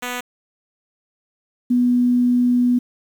5% pulse / sine tone pair in turn, 246.9 / 245.6 Hz, B3 / B3, 0 / -9 cents, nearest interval unison, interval 9 cents, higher first, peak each -13 dBFS, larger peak neither, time 0.02-0.21 / 1.7-2.79 s, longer second, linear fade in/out 10 ms, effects 8-bit

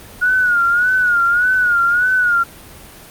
sine tone with vibrato, 1446 Hz, F#6, 40 cents flat, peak -11 dBFS, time 0.21-2.44 s, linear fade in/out 20 ms, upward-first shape sine, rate 1.7 Hz, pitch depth 81 cents each way, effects pink hiss -38 dBFS RMS until 3.1 s + Opus 32 kbps

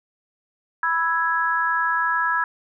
sine chord, E major, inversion second, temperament equal, 987.8 / 1318.5 / 1661.2 Hz, B5 / E6 / G#6, 0 / 0 / 0 cents, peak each -24 / -24 / -22 dBFS, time 0.83-2.44 s, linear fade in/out 2 ms, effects none

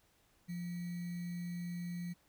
sine tone with sample-and-hold, 174.61 Hz, F3, in tune, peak -38 dBFS, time 0.48-2.14 s, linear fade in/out 20 ms, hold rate 2100 Hz, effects pink hiss -71 dBFS RMS until 2.28 s

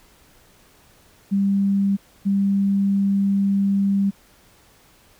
sine tone pair in turn, 197.8 / 197.8 Hz, G3 / G3, +16 / +16 cents, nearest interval unison, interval 0 cents, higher neither, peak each -16 dBFS, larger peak neither, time 1.31-1.97 / 2.25-4.11 s, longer second, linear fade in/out 20 ms, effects pink hiss -54 dBFS RMS until 5.19 s

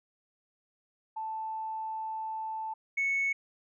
sine tone pair in turn, 880 / 2209 Hz, A5 / C#7, 0 / -7 cents, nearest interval octave + major third, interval 1593 cents, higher second, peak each -33 / -25 dBFS, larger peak second, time 1.16-2.74 / 2.97-3.33 s, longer first, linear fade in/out 10 ms, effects tanh soft clip ceiling -23 dBFS

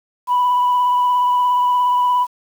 sine tone with vibrato, 987.8 Hz, B5, in tune, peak -11 dBFS, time 0.27-2.27 s, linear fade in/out 50 ms, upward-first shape triangle, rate 17 Hz, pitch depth 19 cents each way, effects tanh soft clip ceiling -10 dBFS + 7-bit

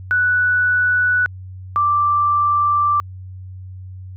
sine tone pair in turn, 1480 / 1174.7 Hz, F#6 / D6, 0 / 0 cents, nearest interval major third, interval 400 cents, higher first, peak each -13 dBFS, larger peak neither, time 0.11-1.26 / 1.76-3 s, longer second, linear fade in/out 0 ms, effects added 93 Hz sine -31 dBFS peak until 4.16 s

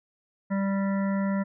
harmonic tone, 196.2 Hz, G3, 2 cents sharp, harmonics 1 / 3 / 5 / 7 / 9 / 10, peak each -24 / -34 / -38 / -41 / -43 / -44 dBFS, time 0.5-1.44 s, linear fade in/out 20 ms, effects none

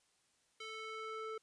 square tone with band-pass filter sweep, 440 Hz, A4, in tune, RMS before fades -45 dBFS, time 0.6-1.38 s, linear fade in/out 5 ms, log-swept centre 2900 to 940 Hz, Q 1.2, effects white hiss -75 dBFS RMS until 1.42 s + resampled to 22050 Hz

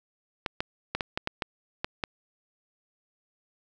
clicks, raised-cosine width 0.3 ms, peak -12 dBFS, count 9, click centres 0.462 / 0.605 / 0.95 / 1.008 / 1.175 / 1.274 / 1.422 / 1.845 / 2.038 s, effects none

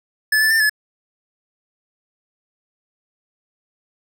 square tone with pitch steps, 1731 / 1751 / 1793 / 1714 Hz, A6 / A6 / A6 / A6, -29 / -9 / +32 / -46 cents, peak -14 dBFS, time 0.32-0.696 s, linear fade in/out 5 ms, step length 94 ms, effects none

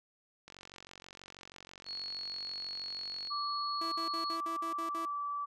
click train, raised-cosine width 0.2 ms, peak -32 dBFS, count 130, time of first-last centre 0.48-3.272 s, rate 46.2 Hz
sine tone, 4349 Hz, C#8, 34 cents flat, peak -38 dBFS, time 1.85-4.38 s, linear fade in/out 50 ms
sine tone with pitch glide, 1166 to 1156.6 Hz, D6 to D6, -13 to -27 cents, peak -34 dBFS, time 3.3-5.46 s, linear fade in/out 20 ms, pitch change -14 cents, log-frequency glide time 4.87-5.22 s
sawtooth tone bursts, 330 Hz, E4, 2 cents sharp, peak -37 dBFS, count 8, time 3.81-5.054 s, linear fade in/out 5 ms, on 110 ms, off 52 ms
effects resampled to 32000 Hz

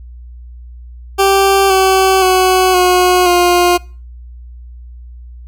20% pulse tone with pitch steps, 390.6 / 381 / 371.7 / 362.6 / 353.7 Hz, G4 / G4 / F#4 / F#4 / F4, -6 / -49 / +8 / -35 / +22 cents, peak -3 dBFS, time 1.18-3.78 s, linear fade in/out 20 ms, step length 520 ms, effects noise-tail reverb RT60 0.4 s tail -25 dB re dry + added 60 Hz sine -30 dBFS peak until 5.47 s

